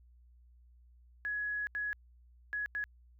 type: tone bursts at uneven times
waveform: sine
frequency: 1680 Hz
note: G#6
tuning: 19 cents sharp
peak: -33 dBFS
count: 4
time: 1.25-1.67 / 1.75-1.93 / 2.53-2.66 / 2.75-2.84 s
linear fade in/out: 0 ms
effects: added 60 Hz sine -58 dBFS peak until 3.19 s